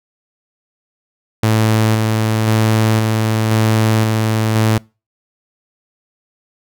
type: tone with tremolo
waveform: sawtooth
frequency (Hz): 110.1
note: A2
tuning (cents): +2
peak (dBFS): -7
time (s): 1.43-4.78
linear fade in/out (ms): 5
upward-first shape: square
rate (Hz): 0.96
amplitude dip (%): 25
effects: noise-tail reverb RT60 0.3 s tail -25 dB re dry